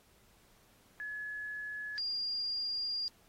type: tone pair in turn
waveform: sine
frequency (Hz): 1700 / 4808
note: G#6 / D8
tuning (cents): +40 / +40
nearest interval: octave + tritone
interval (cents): 1800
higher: second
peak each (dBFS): -38 / -33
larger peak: second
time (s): 1-1.98 / 1.98-3.08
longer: second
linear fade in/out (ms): 0
effects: pink hiss -66 dBFS RMS until 3.28 s + AAC 48 kbps